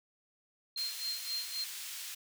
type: tone with tremolo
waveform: sine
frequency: 4186 Hz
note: C8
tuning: in tune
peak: -33 dBFS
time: 0.76-1.64 s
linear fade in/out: 2 ms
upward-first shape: sine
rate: 3.8 Hz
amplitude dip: 85%
type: high-pass noise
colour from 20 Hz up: pink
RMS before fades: -43 dBFS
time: 0.77-2.15 s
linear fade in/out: 10 ms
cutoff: 2900 Hz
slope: 12 dB/octave
effects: none